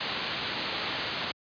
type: low-pass noise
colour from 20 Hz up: white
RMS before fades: -33 dBFS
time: 0-1.32 s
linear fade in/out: 10 ms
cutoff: 4600 Hz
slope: 96 dB/octave
effects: high-pass 100 Hz 12 dB/octave + resampled to 11025 Hz